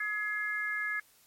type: harmonic tone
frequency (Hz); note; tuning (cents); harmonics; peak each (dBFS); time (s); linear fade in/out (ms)
421.8; G#4; +27; 3 / 4 / 5; -42 / -32 / -36; 0-1; 5
effects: white hiss -63 dBFS RMS until 1.26 s + MP3 64 kbps